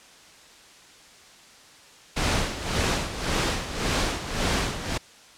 pink noise with tremolo, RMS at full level -23 dBFS, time 2.16-4.98 s, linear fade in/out 10 ms, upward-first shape sine, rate 1.8 Hz, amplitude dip 70%, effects white hiss -50 dBFS RMS until 5.37 s + low-pass 7000 Hz 12 dB/octave

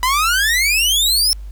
sawtooth exponential sweep, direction up, 983 to 5430 Hz, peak -10 dBFS, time 0.03-1.33 s, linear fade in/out 0 ms, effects added 50 Hz sine -28 dBFS peak until 1.51 s + pink hiss -54 dBFS RMS until 1.51 s

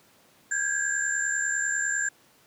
sine tone cluster, 1597 / 1667 / 7290 Hz, G6 / G#6 / A#8, +32 / +6 / -40 cents, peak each -29 dBFS, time 0.51-2.09 s, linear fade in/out 5 ms, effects pink hiss -59 dBFS RMS until 2.46 s + high-pass 150 Hz 12 dB/octave

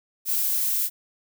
violet noise, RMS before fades -24 dBFS, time 0.25-0.9 s, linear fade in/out 50 ms, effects none

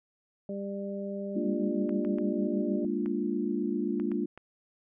harmonic tone, 198.8 Hz, G3, 25 cents sharp, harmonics 1 / 2 / 3, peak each -35 / -39 / -38 dBFS, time 0.49-2.85 s, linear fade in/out 2 ms
sine chord, Bb dominant seventh, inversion third, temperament equal with one note detuned, 205.3 / 233.1 / 293.7 / 349.2 Hz, Ab3 / Bb3 / D4 / F4, -20 / 0 / 0 / 0 cents, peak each -33 dBFS, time 1.35-4.26 s, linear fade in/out 10 ms
clicks, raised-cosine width 0.5 ms, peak -31 dBFS, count 7, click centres 1.893 / 2.049 / 2.185 / 3.06 / 3.999 / 4.117 / 4.376 s
effects none

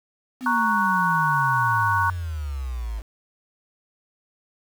sine exponential sweep, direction down, 258.8 to 51.4 Hz, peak -26 dBFS, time 0.4-3.03 s, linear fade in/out 50 ms
sine chord, F# major, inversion first, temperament equal, 932.3 / 1108.7 / 1480 Hz, A#5 / C#6 / F#6, 0 / 0 / 0 cents, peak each -23 dBFS, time 0.46-2.1 s, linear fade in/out 2 ms
effects 7-bit

